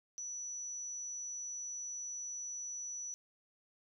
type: tone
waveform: sine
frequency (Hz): 5920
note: F#8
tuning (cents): 0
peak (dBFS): -40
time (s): 0.18-3.14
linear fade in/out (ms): 0
effects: none